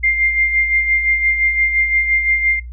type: tone with tremolo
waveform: sine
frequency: 2104 Hz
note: C7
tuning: 9 cents sharp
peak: -11 dBFS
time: 0.03-2.6 s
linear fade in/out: 10 ms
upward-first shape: sine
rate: 5.8 Hz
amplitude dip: 55%
effects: noise-tail reverb RT60 0.2 s tail -21 dB re dry + added 60 Hz sine -28 dBFS peak until 2.72 s